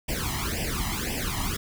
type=noise with flanger; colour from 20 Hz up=pink; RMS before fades=-29 dBFS; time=0.08-1.57 s; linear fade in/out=10 ms; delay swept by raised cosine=0.37 to 1.01 ms; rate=1.9 Hz; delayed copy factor=+1; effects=none